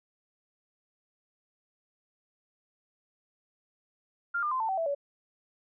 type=tone with pitch steps; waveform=sine; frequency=1396.9 / 1202.1 / 1034.5 / 890.2 / 766.1 / 659.2 / 567.3 Hz; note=F6 / D6 / C6 / A5 / G5 / E5 / C#5; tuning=0 / +40 / -20 / +20 / -40 / 0 / +40 cents; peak=-27 dBFS; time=4.34-4.949 s; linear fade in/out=10 ms; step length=87 ms; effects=none